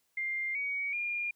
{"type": "tone with pitch steps", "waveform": "sine", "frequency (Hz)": [2100, 2251, 2412], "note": ["C7", "C#7", "D7"], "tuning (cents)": [6, 26, 46], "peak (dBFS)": -31, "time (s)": [0.17, 1.31], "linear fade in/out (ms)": 5, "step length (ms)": 380, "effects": ["white hiss -75 dBFS RMS until 1.35 s"]}